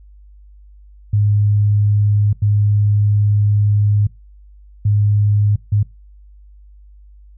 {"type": "tone bursts at uneven times", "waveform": "sine", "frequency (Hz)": 103.6, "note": "G#2", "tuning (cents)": -4, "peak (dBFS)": -11, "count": 4, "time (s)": [[1.13, 2.33], [2.42, 4.07], [4.85, 5.56], [5.72, 5.83]], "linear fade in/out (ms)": 5, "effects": ["noise-tail reverb RT60 0.2 s tail -20 dB re dry", "added 50 Hz sine -40 dBFS peak until 7.37 s"]}